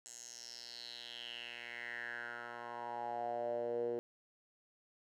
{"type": "tone with band-pass filter sweep", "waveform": "10% pulse", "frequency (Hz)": 119.2, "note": "A#2", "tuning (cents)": 39, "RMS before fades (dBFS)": -43, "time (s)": [0.06, 3.99], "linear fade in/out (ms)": 0, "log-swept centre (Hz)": [7400, 420], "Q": 5.6, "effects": []}